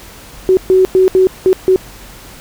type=tone bursts at uneven times; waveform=sine; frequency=374.8 Hz; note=F#4; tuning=22 cents sharp; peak=-5 dBFS; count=6; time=0.49-0.57 / 0.7-0.85 / 0.95-1.08 / 1.15-1.27 / 1.46-1.53 / 1.68-1.76 s; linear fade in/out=0 ms; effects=added 47 Hz sine -40 dBFS peak until 2.4 s + pink hiss -36 dBFS RMS until 2.4 s